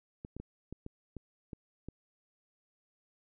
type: clicks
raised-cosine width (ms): 3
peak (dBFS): -29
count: 8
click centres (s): 0.249 / 0.366 / 0.4 / 0.726 / 0.864 / 1.167 / 1.532 / 1.886
effects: none